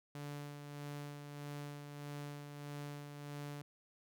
sawtooth tone with tremolo, 145.1 Hz, D3, 21 cents flat, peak -39 dBFS, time 0.15-3.62 s, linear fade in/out 2 ms, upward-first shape sine, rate 1.6 Hz, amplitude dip 45%, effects none

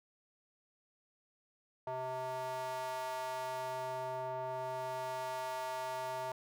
square ring-modulated tone, 129.2 Hz, C3, 21 cents flat, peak -35 dBFS, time 1.87-6.32 s, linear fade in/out 2 ms, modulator 775 Hz, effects none

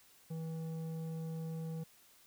square tone with low-pass filter, 161.9 Hz, E3, 31 cents flat, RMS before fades -41 dBFS, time 0.3-1.84 s, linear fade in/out 10 ms, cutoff 500 Hz, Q 0.84, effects white hiss -64 dBFS RMS until 2.26 s

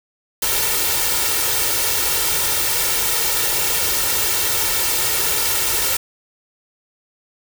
white noise with comb filter, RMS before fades -19 dBFS, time 0.42-5.97 s, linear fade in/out 5 ms, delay 2.2 ms, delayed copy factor +0.65, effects none

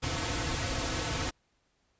pink noise with comb filter, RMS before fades -32 dBFS, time 0.02-1.31 s, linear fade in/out 20 ms, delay 5 ms, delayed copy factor -0.85, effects pink hiss -73 dBFS RMS until 1.99 s + resampled to 16000 Hz

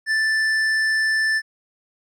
sine tone with hard clipping, 1762 Hz, A6, 2 cents sharp, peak -19 dBFS, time 0.06-1.42 s, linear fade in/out 50 ms, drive 8 dB, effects none

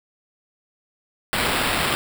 violet noise with sample-and-hold, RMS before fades -22 dBFS, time 1.33-1.95 s, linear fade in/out 0 ms, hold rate 6300 Hz, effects none

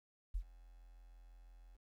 sine tone with ADSR envelope, 43 Hz, F1, 26 cents flat, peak -33 dBFS, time 0.34-1.77 s, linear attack 15 ms, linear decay 74 ms, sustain -23 dB, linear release 22 ms, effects 12-bit

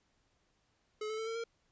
square tone with pitch steps, 427.8 / 436 / 444.4 / 453 / 461.7 Hz, A4 / A4 / A4 / A#4 / A#4, -49 / -16 / +17 / -50 / -17 cents, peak -37 dBFS, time 1.01-1.44 s, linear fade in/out 5 ms, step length 86 ms, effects pink hiss -75 dBFS RMS until 1.71 s + resampled to 16000 Hz

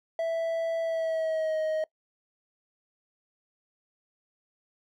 triangle tone with pitch glide, 659.3 to 627.3 Hz, E5 to D#5, 0 to +14 cents, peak -24 dBFS, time 0.19-1.84 s, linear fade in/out 2 ms, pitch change -86 cents, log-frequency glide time 0.82-1.58 s, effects noise-tail reverb RT60 0.1 s tail -22 dB re dry

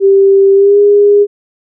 sine tone with pitch glide, 392 to 408.9 Hz, G4 to G#4, 0 to -27 cents, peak -3 dBFS, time 0-1.27 s, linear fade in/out 50 ms, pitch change +73 cents, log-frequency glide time 0.54-0.79 s, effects none

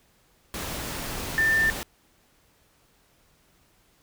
sine tone in noise, 1787 Hz, A6, 26 cents sharp, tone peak -19 dBFS, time 1.38-1.7 s, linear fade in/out 0 ms, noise pink, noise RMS -33 dBFS, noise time 0.54-1.83 s, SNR +11 dB, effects pink hiss -63 dBFS RMS until 4.02 s

